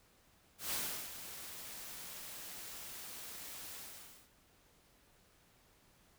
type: noise with ADSR envelope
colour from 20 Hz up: white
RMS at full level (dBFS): -37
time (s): 0.58-4.3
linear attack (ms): 140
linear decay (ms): 370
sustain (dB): -11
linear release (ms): 550
effects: pink hiss -68 dBFS RMS until 6.18 s